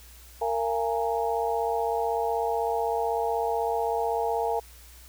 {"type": "tone cluster", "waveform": "sine", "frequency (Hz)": [461, 684, 829, 925], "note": ["A#4", "F5", "G#5", "A#5"], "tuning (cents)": [-19, -36, -3, -14], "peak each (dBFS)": [-28, -30, -29, -34], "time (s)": [0.41, 4.6], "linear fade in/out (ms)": 10, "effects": ["added 60 Hz sine -49 dBFS peak until 5.08 s", "white hiss -52 dBFS RMS until 5.08 s"]}